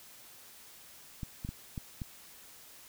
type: clicks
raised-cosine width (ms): 5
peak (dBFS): -25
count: 5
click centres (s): 1.232 / 1.449 / 1.49 / 1.778 / 2.018
effects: white hiss -54 dBFS RMS until 2.88 s